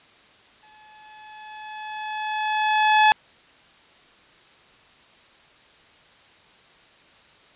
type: tone with exponential growth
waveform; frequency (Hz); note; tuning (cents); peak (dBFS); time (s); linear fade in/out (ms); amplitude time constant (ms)
sawtooth; 857; A5; -46; -8; 0.63-3.12; 0; 540
effects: white hiss -53 dBFS RMS until 7.55 s + resampled to 8000 Hz